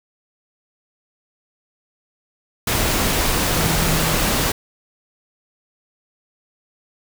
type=tone in noise; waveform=sine; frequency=160.3 Hz; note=E3; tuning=48 cents flat; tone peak=-23 dBFS; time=3.59-4.15 s; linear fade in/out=5 ms; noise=pink; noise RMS=-19 dBFS; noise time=2.67-4.52 s; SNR=-7 dB; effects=none